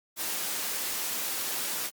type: noise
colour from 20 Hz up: white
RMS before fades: -32 dBFS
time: 0.16-1.91 s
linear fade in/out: 50 ms
effects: high-pass 200 Hz 12 dB/octave + Opus 48 kbps